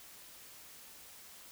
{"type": "silence", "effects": ["white hiss -54 dBFS RMS until 1.51 s"]}